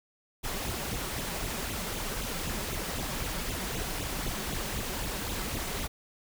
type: noise with flanger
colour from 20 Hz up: pink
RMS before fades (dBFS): -34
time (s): 0.43-5.88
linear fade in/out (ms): 20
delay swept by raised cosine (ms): 0.28 to 5.38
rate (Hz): 3.9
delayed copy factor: +0.75
effects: none